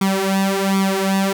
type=tone with flanger; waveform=sawtooth; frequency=193.9 Hz; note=G3; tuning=19 cents flat; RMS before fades=-18 dBFS; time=0.01-1.33 s; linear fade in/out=5 ms; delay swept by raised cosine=0.87 to 4.07 ms; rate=1.3 Hz; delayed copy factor=+0.8; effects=none